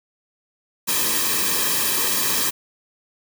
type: noise with comb filter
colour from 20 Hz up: white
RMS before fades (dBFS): -21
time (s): 0.87-2.51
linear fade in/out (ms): 20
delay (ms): 1.4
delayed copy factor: -0.8
effects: none